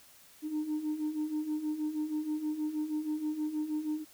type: beating tone pair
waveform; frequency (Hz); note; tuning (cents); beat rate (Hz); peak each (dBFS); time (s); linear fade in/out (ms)
sine; 301.1 / 307.4; D4 / D#4; +43 / -21; 6.3; -36 / -31; 0.42-4.05; 50
effects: tanh soft clip ceiling -27 dBFS + white hiss -58 dBFS RMS until 4.13 s